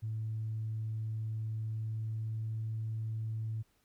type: tone with pitch glide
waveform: sine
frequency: 110 to 110.7 Hz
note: A2 to A2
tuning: 0 to +11 cents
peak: -33 dBFS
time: 0.02-3.63 s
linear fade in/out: 20 ms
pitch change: +11 cents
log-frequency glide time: 1.64-2.63 s
effects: tanh soft clip ceiling -29 dBFS + pink hiss -73 dBFS RMS until 3.84 s